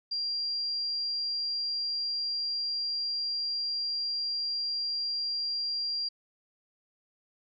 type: tone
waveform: sine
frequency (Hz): 4762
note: D8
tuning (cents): +23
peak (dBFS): -29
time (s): 0.11-6.09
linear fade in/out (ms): 10
effects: none